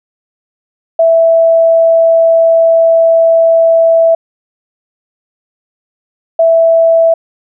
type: tone pair in turn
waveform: sine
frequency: 659.3 / 659.3 Hz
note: E5 / E5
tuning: 0 / 0 cents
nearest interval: unison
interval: 0 cents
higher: neither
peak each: -4 dBFS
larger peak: neither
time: 0.99-4.15 / 6.39-7.14 s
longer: first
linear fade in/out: 5 ms
effects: none